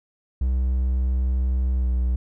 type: tone with pitch glide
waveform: triangle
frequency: 63.7 to 61.96 Hz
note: C2 to B1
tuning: -46 to +6 cents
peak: -17 dBFS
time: 0.41-2.16 s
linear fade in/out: 5 ms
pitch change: -48 cents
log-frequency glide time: 1.78-1.87 s
effects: none